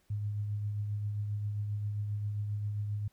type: tone with tremolo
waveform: sine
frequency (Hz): 103.83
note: G#2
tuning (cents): 0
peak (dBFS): -30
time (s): 0.1-3.08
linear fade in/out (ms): 5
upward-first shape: triangle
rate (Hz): 7.5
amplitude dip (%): 35
effects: pink hiss -71 dBFS RMS until 3.12 s

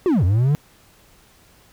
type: linear two-way sweep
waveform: triangle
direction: down then up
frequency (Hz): 392 to 84.4 to 153.2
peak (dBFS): -12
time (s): 0.06-0.55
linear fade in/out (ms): 0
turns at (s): 0.24
effects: pink hiss -53 dBFS RMS until 1.72 s

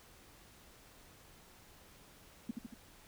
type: tone with echo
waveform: sine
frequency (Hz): 233.1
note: A#3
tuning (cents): 0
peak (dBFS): -33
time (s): 2.49-2.51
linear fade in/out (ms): 5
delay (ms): 77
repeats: 3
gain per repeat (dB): -4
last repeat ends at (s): 2.741
effects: pink hiss -60 dBFS RMS until 3.07 s

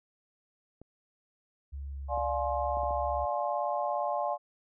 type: clicks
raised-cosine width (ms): 2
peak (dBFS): -35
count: 5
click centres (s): 0.816 / 2.176 / 2.771 / 2.834 / 2.908
type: tone with vibrato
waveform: sine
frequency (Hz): 69.3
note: C#2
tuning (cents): 0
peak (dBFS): -36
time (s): 1.72-3.26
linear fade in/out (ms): 20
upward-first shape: square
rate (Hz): 2.3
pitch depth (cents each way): 10
type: chord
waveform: sine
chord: D half-diminished seventh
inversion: none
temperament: just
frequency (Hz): 587.3 / 704.8 / 845.8 / 1057.2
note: D5 / F5 / Ab5 / C6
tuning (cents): 0 / +16 / +31 / +18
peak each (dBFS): -33 / -33 / -34 / -36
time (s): 2.08-4.38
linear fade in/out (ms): 50
effects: none

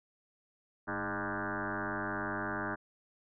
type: tone with frequency modulation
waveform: sine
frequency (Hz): 899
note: A5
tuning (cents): +37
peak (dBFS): -33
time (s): 0.87-2.76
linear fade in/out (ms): 20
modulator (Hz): 97.1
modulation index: 7.8
effects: none

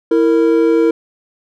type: tone pair together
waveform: triangle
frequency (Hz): 329.6 / 461.3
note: E4 / A#4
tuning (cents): 0 / -18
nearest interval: tritone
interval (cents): 582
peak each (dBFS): -10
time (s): 0.11-0.91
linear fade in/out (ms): 5
effects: none

